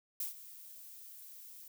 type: noise with ADSR envelope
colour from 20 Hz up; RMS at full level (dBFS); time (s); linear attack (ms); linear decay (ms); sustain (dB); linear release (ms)
violet; -36; 0.2-1.68; 4; 130; -16; 4
effects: none

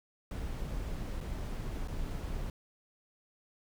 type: noise with dropouts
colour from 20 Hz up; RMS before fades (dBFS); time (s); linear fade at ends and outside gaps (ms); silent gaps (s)
brown; -37; 0.31-2.5; 2; 1.206-1.21 / 1.876-1.882
effects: none

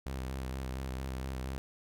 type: tone with vibrato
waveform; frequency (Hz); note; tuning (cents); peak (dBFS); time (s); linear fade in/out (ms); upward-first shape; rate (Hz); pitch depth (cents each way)
sawtooth; 65.41; C2; 0; -32; 0.06-1.58; 0; square; 4.3; 30
effects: none

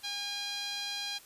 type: tone with band-pass filter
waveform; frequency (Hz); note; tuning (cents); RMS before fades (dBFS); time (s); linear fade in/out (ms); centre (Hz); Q
sawtooth; 812; G#5; -39; -37; 0.03-1.19; 20; 4000; 2.7
effects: white hiss -55 dBFS RMS until 1.25 s + resampled to 32000 Hz

